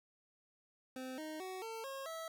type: tone with pitch steps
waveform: 25% pulse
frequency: 258.5 / 311 / 374.1 / 450.1 / 541.5 / 651.4 Hz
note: C4 / D#4 / F#4 / A4 / C#5 / E5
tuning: -21 / -1 / +19 / +39 / -41 / -21 cents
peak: -39 dBFS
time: 0.96-2.28 s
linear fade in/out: 2 ms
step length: 220 ms
effects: none